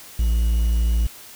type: tone with quantisation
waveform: triangle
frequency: 57 Hz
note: A#1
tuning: 38 cents flat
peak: -14 dBFS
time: 0.19-1.07 s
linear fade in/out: 5 ms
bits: 7
effects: white hiss -42 dBFS RMS until 1.35 s